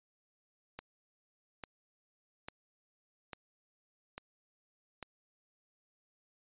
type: click train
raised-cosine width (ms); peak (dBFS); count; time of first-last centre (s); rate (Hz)
0.3; -26; 6; 0.79-5.027; 1.18
effects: resampled to 8000 Hz